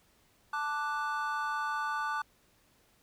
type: chord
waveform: triangle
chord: D major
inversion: second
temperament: equal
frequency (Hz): 880 / 1174.7 / 1480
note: A5 / D6 / F#6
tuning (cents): 0 / 0 / 0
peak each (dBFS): -34 / -33 / -34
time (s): 0.53-2.22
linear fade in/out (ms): 5
effects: pink hiss -67 dBFS RMS until 3.02 s